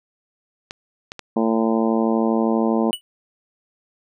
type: clicks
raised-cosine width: 0.2 ms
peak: -15 dBFS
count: 3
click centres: 0.709 / 1.119 / 1.193 s
type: harmonic tone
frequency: 112.5 Hz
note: A2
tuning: 39 cents sharp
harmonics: 2 / 3 / 4 / 5 / 6 / 7 / 8 / 9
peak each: -19 / -23 / -25 / -27 / -29 / -30 / -31 / -32 dBFS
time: 1.36-2.91 s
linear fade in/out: 5 ms
type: tone with exponential decay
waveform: square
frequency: 2950 Hz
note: F#7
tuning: 6 cents flat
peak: -19 dBFS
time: 2.93-3.01 s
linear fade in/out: 0 ms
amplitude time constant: 17 ms
effects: none